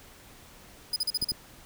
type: tone bursts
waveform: 40% pulse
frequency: 4978 Hz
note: D#8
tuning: in tune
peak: -24 dBFS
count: 6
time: 0.93-1.317 s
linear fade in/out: 5 ms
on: 32 ms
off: 39 ms
type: clicks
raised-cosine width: 3 ms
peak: -25 dBFS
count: 2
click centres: 1.225 / 1.319 s
effects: pink hiss -52 dBFS RMS until 1.65 s